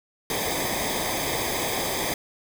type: noise with comb filter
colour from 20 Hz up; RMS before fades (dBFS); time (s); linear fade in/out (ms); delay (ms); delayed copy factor
pink; -27; 0.3-2.14; 2; 0.71; -0.8
effects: none